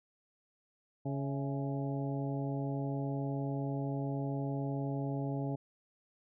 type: harmonic tone with a mistuned harmonic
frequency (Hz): 139.3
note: C#3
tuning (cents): +9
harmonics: 1 / 2 / 3 / 4 / 5 / 6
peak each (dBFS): -35 / -38 / -44 / -46 / -45 / -48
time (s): 1.05-5.56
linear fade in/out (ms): 10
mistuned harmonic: 5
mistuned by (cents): -67
effects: none